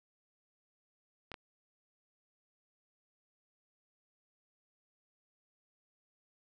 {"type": "clicks", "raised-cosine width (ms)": 0.3, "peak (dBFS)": -27, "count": 2, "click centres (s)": [1.317, 1.342], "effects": []}